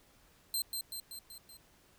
15% pulse tone with echo, 4131 Hz, C8, 23 cents flat, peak -25 dBFS, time 0.54-0.62 s, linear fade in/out 2 ms, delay 190 ms, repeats 5, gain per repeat -4 dB, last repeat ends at 1.57 s, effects pink hiss -65 dBFS RMS until 1.98 s

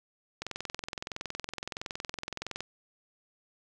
click train, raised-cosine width 0.2 ms, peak -18 dBFS, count 48, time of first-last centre 0.42-2.606 s, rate 21.5 Hz, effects none

